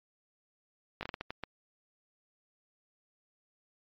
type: slowing click train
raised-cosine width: 0.3 ms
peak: -20 dBFS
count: 8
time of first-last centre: 1.01-1.437 s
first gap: 19 ms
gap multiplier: 1.38
effects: low-pass 4000 Hz 12 dB/octave + MP3 48 kbps

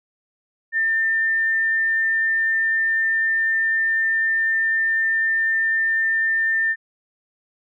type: tone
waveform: sine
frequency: 1798 Hz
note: A6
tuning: 37 cents sharp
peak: -17 dBFS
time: 0.72-6.76 s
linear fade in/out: 50 ms
effects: none

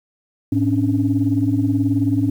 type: tone cluster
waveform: sine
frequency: 107.2 / 269.9 / 288.5 Hz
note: A2 / C#4 / D4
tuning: -45 / -46 / -31 cents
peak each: -19 dBFS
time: 0.52-2.3 s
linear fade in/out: 5 ms
effects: tanh soft clip ceiling -6 dBFS + 8-bit

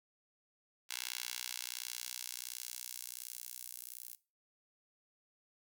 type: tone with high-pass filter sweep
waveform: 10% pulse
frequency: 61.4 Hz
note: B1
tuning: 9 cents flat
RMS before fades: -45 dBFS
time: 0.89-4.16 s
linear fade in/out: 20 ms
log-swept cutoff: 3000 to 11000 Hz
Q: 0.73
effects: noise-tail reverb RT60 0.3 s tail -19 dB re dry

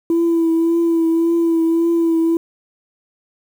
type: tone with vibrato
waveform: sine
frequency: 332.4 Hz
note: E4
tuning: 15 cents sharp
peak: -11 dBFS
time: 0.1-2.37 s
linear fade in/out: 2 ms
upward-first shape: triangle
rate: 1.8 Hz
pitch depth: 31 cents each way
effects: tanh soft clip ceiling -10 dBFS + 7-bit

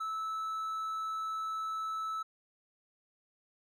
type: tone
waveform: triangle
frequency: 1308 Hz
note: E6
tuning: 14 cents flat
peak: -32 dBFS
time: 0-2.23 s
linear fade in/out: 10 ms
effects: none

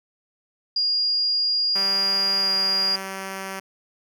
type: tone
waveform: sine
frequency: 4838 Hz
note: D#8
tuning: 49 cents flat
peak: -19 dBFS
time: 0.76-2.96 s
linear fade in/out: 5 ms
type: tone with pitch glide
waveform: 5% pulse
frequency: 194.9 to 192.44 Hz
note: G3 to G3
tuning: -10 to -32 cents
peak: -19 dBFS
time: 1.75-3.6 s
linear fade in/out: 10 ms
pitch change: -22 cents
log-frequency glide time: 2.4-2.5 s
effects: none

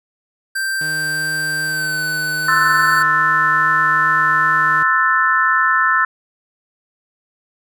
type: tone with pitch glide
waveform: square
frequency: 1568 to 1502.4 Hz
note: G6 to F#6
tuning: 0 to +26 cents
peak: -19 dBFS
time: 0.55-3.03 s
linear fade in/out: 10 ms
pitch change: -74 cents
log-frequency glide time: 1.63-2.04 s
type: tone with vibrato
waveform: sawtooth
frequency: 154.4 Hz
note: D#3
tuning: 13 cents flat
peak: -26 dBFS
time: 0.81-4.83 s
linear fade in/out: 2 ms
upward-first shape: triangle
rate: 2.5 Hz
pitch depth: 15 cents each way
type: chord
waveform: sine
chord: F# half-diminished seventh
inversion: second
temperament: equal with one note detuned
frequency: 1046.5 / 1318.5 / 1480 / 1769.2 Hz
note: C6 / E6 / F#6 / A6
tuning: 0 / 0 / 0 / +9 cents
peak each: -20 / -16 / -20 / -16 dBFS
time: 2.48-6.05 s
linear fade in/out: 5 ms
effects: none

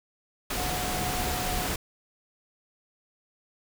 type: tone in noise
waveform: sine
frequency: 728 Hz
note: F#5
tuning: 28 cents flat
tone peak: -34 dBFS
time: 0.57-1.67 s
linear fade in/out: 5 ms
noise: pink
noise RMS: -30 dBFS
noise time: 0.5-1.76 s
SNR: -7 dB
effects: none

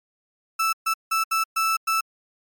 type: tone bursts at uneven times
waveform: 35% pulse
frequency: 1318.5 Hz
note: E6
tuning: in tune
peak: -18 dBFS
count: 6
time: 0.59-0.73 / 0.86-0.94 / 1.11-1.24 / 1.31-1.44 / 1.56-1.77 / 1.87-2.01 s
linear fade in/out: 10 ms
effects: MP3 96 kbps

